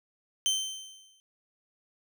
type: tone with exponential decay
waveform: 25% pulse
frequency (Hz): 3101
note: G7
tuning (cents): -19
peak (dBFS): -19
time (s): 0.46-1.2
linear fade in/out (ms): 0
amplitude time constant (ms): 160
effects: none